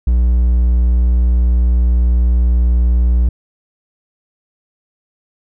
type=tone; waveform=triangle; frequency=60.1 Hz; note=B1; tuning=46 cents flat; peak=-7 dBFS; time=0.07-3.29 s; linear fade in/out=5 ms; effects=none